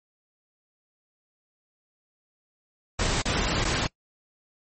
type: noise with dropouts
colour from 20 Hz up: pink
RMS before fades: -25 dBFS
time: 2.99-3.87 s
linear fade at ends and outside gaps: 5 ms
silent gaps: 3.22-3.254 / 3.645-3.65 s
effects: noise-tail reverb RT60 0.1 s tail -24 dB re dry + MP3 32 kbps